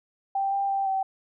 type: tone with pitch steps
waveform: sine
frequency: 784 / 792 / 785 / 770 Hz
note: G5 / G5 / G5 / G5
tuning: 0 / +18 / +2 / -31 cents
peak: -23 dBFS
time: 0.35-1.03 s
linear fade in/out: 5 ms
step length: 170 ms
effects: none